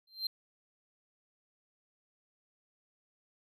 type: tone with exponential growth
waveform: triangle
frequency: 4150 Hz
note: C8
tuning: 15 cents flat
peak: -27 dBFS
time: 0.07-0.27 s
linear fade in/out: 5 ms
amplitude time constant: 42 ms
effects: none